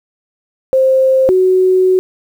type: tone pair in turn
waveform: sine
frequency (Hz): 526 / 371.9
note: C5 / F#4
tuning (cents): +9 / +9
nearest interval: tritone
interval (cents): 600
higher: first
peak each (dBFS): -7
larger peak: neither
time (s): 0.73-1.29 / 1.29-1.99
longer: second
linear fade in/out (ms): 0
effects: 7-bit